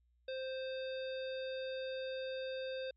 harmonic tone, 523.3 Hz, C5, in tune, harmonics 1 / 3 / 5 / 7 / 9, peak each -39 / -51 / -53 / -51 / -57 dBFS, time 0.28-2.91 s, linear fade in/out 5 ms, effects added 60 Hz sine -70 dBFS peak until 2.96 s

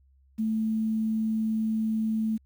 sine tone with quantisation, 219.9 Hz, A3, 1 cent flat, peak -24 dBFS, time 0.38-2.38 s, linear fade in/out 20 ms, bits 9, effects added 67 Hz sine -58 dBFS peak until 2.45 s

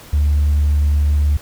sine tone, 73.42 Hz, D2, in tune, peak -10 dBFS, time 0.13-1.37 s, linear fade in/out 5 ms, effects tanh soft clip ceiling -9 dBFS + pink hiss -40 dBFS RMS until 1.41 s

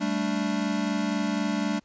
square chord, G suspended second, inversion none, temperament equal with one note detuned, 196 / 220 / 291.5 Hz, G3 / A3 / D4, 0 / 0 / -13 cents, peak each -30 dBFS, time 0-1.8 s, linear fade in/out 20 ms, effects pink hiss -66 dBFS RMS until 1.84 s + resampled to 16000 Hz

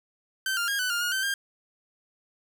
sawtooth tone with pitch steps, 1547 / 1400 / 1626 / 1500 / 1407 / 1436 / 1544 / 1604 Hz, G6 / F6 / G#6 / F#6 / F6 / F6 / G6 / G6, -23 / +4 / -37 / +23 / +12 / +48 / -27 / +39 cents, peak -22 dBFS, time 0.46-1.34 s, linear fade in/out 2 ms, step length 110 ms, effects none

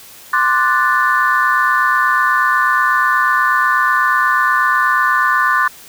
sine chord, D dominant seventh, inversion third, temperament equal, 1046.5 / 1174.7 / 1480 / 1760 Hz, C6 / D6 / F#6 / A6, 0 / 0 / 0 / 0 cents, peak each -16 dBFS, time 0.33-5.68 s, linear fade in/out 5 ms, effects tanh soft clip ceiling -2 dBFS + white hiss -39 dBFS RMS until 5.88 s

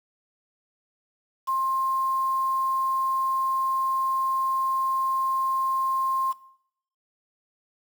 sine tone with quantisation, 1060 Hz, C6, 22 cents sharp, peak -22 dBFS, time 1.47-6.33 s, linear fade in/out 20 ms, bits 7, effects noise-tail reverb RT60 0.7 s tail -19 dB re dry

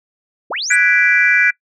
sine linear sweep, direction up, 173.8 to 8720 Hz, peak -19 dBFS, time 0.5-0.76 s, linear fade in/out 10 ms
sine chord, G# half-diminished seventh, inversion third, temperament equal, 1480 / 1661.2 / 1975.5 / 2349 Hz, F#6 / G#6 / B6 / D7, 0 / 0 / 0 / 0 cents, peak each -15 dBFS, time 0.7-1.51 s, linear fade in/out 10 ms
effects noise-tail reverb RT60 0.1 s tail -23 dB re dry + tanh soft clip ceiling 0 dBFS

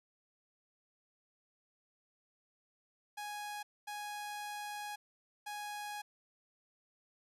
sawtooth tone bursts at uneven times, 830.6 Hz, G#5, in tune, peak -37 dBFS, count 3, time 3.17-3.63 / 3.87-4.96 / 5.46-6.02 s, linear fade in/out 10 ms, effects resampled to 32000 Hz + 12-bit

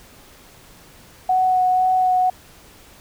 sine tone with vibrato, 740 Hz, F#5, in tune, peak -14 dBFS, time 1.29-2.3 s, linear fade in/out 5 ms, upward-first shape sine, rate 2 Hz, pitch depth 11 cents each way, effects pink hiss -47 dBFS RMS until 3 s

